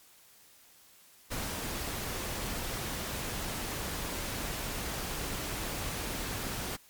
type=noise; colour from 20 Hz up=pink; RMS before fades=-36 dBFS; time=1.3-6.77 s; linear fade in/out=20 ms; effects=white hiss -59 dBFS RMS until 6.89 s + MP3 96 kbps